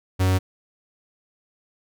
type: tone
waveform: 45% pulse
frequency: 93.5 Hz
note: F#2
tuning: 19 cents sharp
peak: -17 dBFS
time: 0.19-0.39 s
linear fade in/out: 20 ms
effects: none